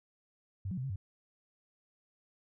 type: tone with pitch steps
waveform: sine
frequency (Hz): 96.7 / 183.8 / 128.2 / 135.7 / 96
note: G2 / F#3 / C3 / C#3 / G2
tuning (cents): -23 / -11 / -35 / -36 / -36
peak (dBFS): -34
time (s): 0.65-0.96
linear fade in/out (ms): 5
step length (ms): 62
effects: none